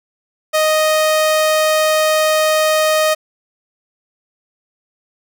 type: tone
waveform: sawtooth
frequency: 622.3 Hz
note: D#5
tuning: in tune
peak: -8 dBFS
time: 0.53-3.15 s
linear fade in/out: 20 ms
effects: none